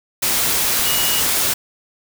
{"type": "tone in noise", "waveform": "sine", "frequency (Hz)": 2900, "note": "F#7", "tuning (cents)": -35, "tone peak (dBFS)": -23, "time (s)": [0.85, 1.21], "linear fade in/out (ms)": 10, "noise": "white", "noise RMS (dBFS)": -18, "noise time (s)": [0.22, 1.54], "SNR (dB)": -8, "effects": []}